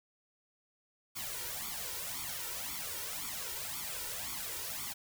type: noise with flanger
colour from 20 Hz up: white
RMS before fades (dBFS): -40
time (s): 1.15-4.94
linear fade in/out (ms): 20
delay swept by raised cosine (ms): 0.88 to 2.18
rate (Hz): 1.9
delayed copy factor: +0.8
effects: none